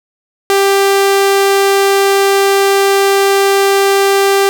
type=tone; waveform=sawtooth; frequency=394.2 Hz; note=G4; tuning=10 cents sharp; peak=-4 dBFS; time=0.5-4.49 s; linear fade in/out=0 ms; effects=none